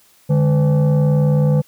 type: tone with frequency modulation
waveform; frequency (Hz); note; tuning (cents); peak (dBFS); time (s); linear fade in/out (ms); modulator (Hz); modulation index
sine; 148.4; D3; +18; -9; 0.29-1.62; 20; 356; 0.65
effects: tanh soft clip ceiling -10 dBFS + white hiss -53 dBFS RMS until 1.67 s